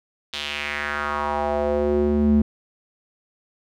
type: tone with band-pass filter sweep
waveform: square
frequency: 73.42 Hz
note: D2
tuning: in tune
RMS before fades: -22 dBFS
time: 0.33-2.42 s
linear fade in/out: 5 ms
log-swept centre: 3600 to 200 Hz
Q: 2.9
effects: none